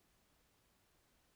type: silence
effects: pink hiss -75 dBFS RMS until 1.35 s